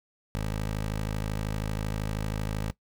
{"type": "tone", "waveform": "15% pulse", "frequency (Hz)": 52.8, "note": "G#1", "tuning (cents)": 29, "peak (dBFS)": -23, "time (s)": [0.35, 2.71], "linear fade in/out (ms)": 0, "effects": ["noise-tail reverb RT60 0.1 s tail -18 dB re dry"]}